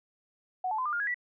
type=tone with pitch steps; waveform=sine; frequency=740 / 869.9 / 1022.6 / 1202.1 / 1413.2 / 1661.2 / 1952.9 Hz; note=F#5 / A5 / C6 / D6 / F6 / G#6 / B6; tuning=0 / -20 / -40 / +40 / +20 / 0 / -20 cents; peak=-28 dBFS; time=0.64-1.144 s; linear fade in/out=5 ms; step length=72 ms; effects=none